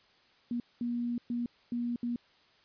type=tone bursts at uneven times; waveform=sine; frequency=239.3 Hz; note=A#3; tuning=46 cents sharp; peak=-30 dBFS; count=5; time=0.51-0.6 / 0.81-1.18 / 1.3-1.46 / 1.72-1.96 / 2.03-2.16 s; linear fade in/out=2 ms; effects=white hiss -64 dBFS RMS until 2.64 s + resampled to 11025 Hz